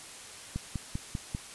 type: click train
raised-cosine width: 5 ms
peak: -20 dBFS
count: 5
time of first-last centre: 0.56-1.349 s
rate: 5.07 Hz
effects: white hiss -46 dBFS RMS until 1.54 s + resampled to 24000 Hz